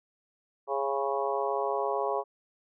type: harmonic tone with a mistuned harmonic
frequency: 137.8 Hz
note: C#3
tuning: 10 cents flat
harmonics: 3 / 4 / 5 / 6 / 7 / 8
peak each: -32 / -33 / -34 / -35 / -35 / -36 dBFS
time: 0.67-2.24 s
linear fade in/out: 50 ms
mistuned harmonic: 7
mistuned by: +24 cents
effects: none